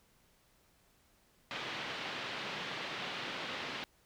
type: band-pass noise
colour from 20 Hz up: white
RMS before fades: -41 dBFS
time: 1.51-3.84 s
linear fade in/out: 0 ms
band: 120 to 3600 Hz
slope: 24 dB/octave
effects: pink hiss -69 dBFS RMS until 4.05 s